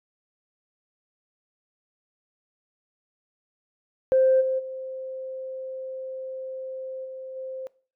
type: tone with level steps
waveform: sine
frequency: 523.3 Hz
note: C5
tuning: in tune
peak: -15 / -22 / -32 / -35 / -32 dBFS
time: 4.12-7.67 s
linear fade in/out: 0 ms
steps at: 4.4 / 4.58 / 7.04 / 7.35 s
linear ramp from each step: 20 ms
effects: noise-tail reverb RT60 0.4 s tail -21 dB re dry + tanh soft clip ceiling -11 dBFS